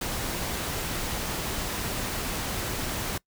pink noise, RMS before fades -31 dBFS, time 0.01-3.18 s, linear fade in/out 5 ms, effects noise-tail reverb RT60 0.1 s tail -23 dB re dry

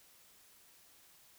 silence, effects white hiss -63 dBFS RMS until 1.38 s

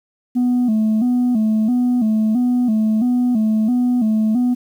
sine tone with vibrato, 231.7 Hz, A#3, 10 cents flat, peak -11 dBFS, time 0.35-4.55 s, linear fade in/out 20 ms, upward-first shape square, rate 1.5 Hz, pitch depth 110 cents each way, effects tanh soft clip ceiling -12 dBFS + 8-bit

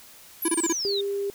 sine exponential sweep, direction down, 11840 to 3600 Hz, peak -26 dBFS, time 0.42-1.01 s, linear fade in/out 5 ms
square tone bursts, 331.9 Hz, E4, 12 cents sharp, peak -22 dBFS, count 5, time 0.45-0.728 s, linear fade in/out 5 ms, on 34 ms, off 27 ms
sine tone, 400 Hz, G4, 35 cents sharp, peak -25 dBFS, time 0.85-1.3 s, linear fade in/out 0 ms
effects white hiss -49 dBFS RMS until 1.34 s

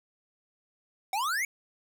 square exponential sweep, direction up, 740 to 2294 Hz, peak -28 dBFS, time 1.13-1.45 s, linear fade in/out 2 ms, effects none

